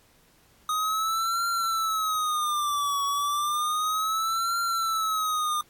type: tone with vibrato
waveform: square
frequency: 1244.5 Hz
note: D#6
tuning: in tune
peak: -25 dBFS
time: 0.69-5.61 s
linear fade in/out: 2 ms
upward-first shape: triangle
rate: 0.32 Hz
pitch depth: 180 cents each way
effects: pink hiss -60 dBFS RMS until 5.69 s + AAC 64 kbps